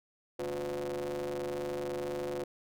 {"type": "ring-modulated tone", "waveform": "40% pulse", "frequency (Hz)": 74, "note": "D2", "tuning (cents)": 14, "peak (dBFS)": -30, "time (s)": [0.39, 2.44], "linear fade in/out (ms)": 5, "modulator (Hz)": 432, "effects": []}